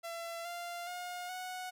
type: tone with pitch steps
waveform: sawtooth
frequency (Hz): 674 / 694.2 / 714.9 / 736.3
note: E5 / F5 / F5 / F#5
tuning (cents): +38 / -11 / +40 / -9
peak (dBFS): -36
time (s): 0.03-1.71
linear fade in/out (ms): 20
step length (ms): 420
effects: none